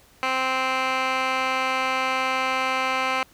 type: tone with band-pass filter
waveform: 15% pulse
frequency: 260.9 Hz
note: C4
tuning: 5 cents flat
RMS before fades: -24 dBFS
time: 0.23-3.23 s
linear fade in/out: 0 ms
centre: 1800 Hz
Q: 2
effects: pink hiss -55 dBFS RMS until 3.33 s